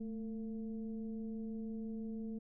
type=tone with frequency modulation; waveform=sine; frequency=220 Hz; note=A3; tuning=in tune; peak=-39 dBFS; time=0-2.39 s; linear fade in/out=10 ms; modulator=233 Hz; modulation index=0.57; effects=none